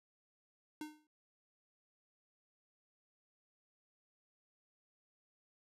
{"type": "tone with exponential decay", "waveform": "square", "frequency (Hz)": 304.6, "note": "D#4", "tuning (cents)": -37, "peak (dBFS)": -40, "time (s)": [0.81, 1.07], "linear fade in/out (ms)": 2, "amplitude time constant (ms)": 55, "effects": ["resampled to 32000 Hz"]}